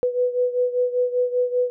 sine beating tone pair, 493.9 / 499 Hz, B4 / B4, 0 / +18 cents, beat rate 5.1 Hz, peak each -20 / -24 dBFS, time 0.03-1.7 s, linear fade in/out 0 ms, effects none

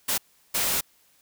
white noise bursts at uneven times, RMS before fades -25 dBFS, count 2, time 0.08-0.18 / 0.54-0.81 s, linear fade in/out 10 ms, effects white hiss -62 dBFS RMS until 1.21 s

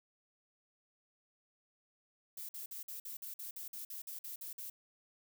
violet noise bursts, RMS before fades -45 dBFS, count 14, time 2.37-4.7 s, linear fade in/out 5 ms, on 120 ms, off 50 ms, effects none

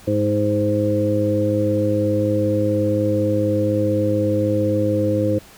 harmonic tone with a mistuned harmonic, 104.1 Hz, G#2, 5 cents sharp, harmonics 1 / 2 / 3 / 4 / 5, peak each -22 / -26 / -21 / -30 / -20 dBFS, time 0.07-5.39 s, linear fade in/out 10 ms, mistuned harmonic 3, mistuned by +15 cents, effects pink hiss -45 dBFS RMS until 5.57 s

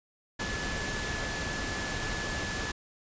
sine tone in noise, 1722 Hz, A6, 38 cents flat, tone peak -37 dBFS, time 0.39-2.72 s, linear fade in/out 10 ms, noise pink, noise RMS -34 dBFS, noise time 0.39-2.72 s, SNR -6 dB, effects resampled to 16000 Hz

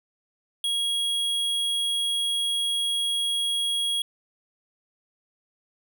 square tone, 3300 Hz, G#7, 12 cents flat, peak -24 dBFS, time 0.64-4.02 s, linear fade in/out 2 ms, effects none

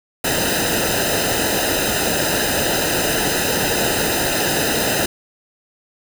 pink noise with comb filter, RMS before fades -19 dBFS, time 0.24-5.06 s, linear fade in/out 5 ms, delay 0.89 ms, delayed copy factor -0.85, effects none

